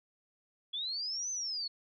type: linear two-way sweep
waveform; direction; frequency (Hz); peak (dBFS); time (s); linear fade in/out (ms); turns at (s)
sine; up then down; 3345 to 6200 to 4307; -34; 0.73-1.68; 10; 1.31
effects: none